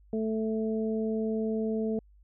harmonic tone, 220 Hz, A3, in tune, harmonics 1 / 2 / 3, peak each -29 / -31 / -40 dBFS, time 0.13-1.99 s, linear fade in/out 2 ms, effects added 50 Hz sine -55 dBFS peak until 2.23 s

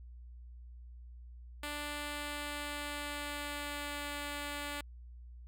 5% pulse tone with pitch glide, 293.7 to 290 Hz, D4 to D4, 0 to -22 cents, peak -27 dBFS, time 1.63-4.81 s, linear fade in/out 2 ms, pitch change -22 cents, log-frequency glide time 1.8-4.11 s, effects added 60 Hz sine -48 dBFS peak until 5.47 s

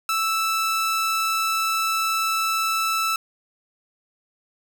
sawtooth tone, 1318.5 Hz, E6, in tune, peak -17 dBFS, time 0.09-3.16 s, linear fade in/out 2 ms, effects none

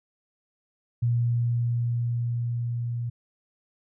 sine tone with level ramp, 119 Hz, A#2, 36 cents sharp, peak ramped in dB -20 to -27 dBFS, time 1.02-3.1 s, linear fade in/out 10 ms, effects none

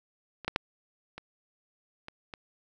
clicks, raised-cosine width 0.3 ms, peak -26 / -13 / -9 / -25 / -25 / -24 dBFS, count 6, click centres 0.447 / 0.48 / 0.561 / 1.18 / 2.084 / 2.338 s, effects none

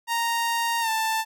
sawtooth tone with pitch glide, 930 to 886 Hz, A#5 to A5, -4 to +12 cents, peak -19 dBFS, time 0.07-1.25 s, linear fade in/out 50 ms, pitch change -84 cents, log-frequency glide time 0.81-0.89 s, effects none

